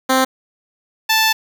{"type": "tone pair in turn", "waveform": "10% pulse", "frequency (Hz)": [261.6, 879.9], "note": ["C4", "A5"], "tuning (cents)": [0, 0], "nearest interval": "octave + major sixth", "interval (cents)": 2100, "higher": "second", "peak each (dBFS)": -4, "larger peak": "neither", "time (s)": [[0.09, 0.25], [1.09, 1.33]], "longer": "second", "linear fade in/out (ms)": 10, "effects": ["7-bit"]}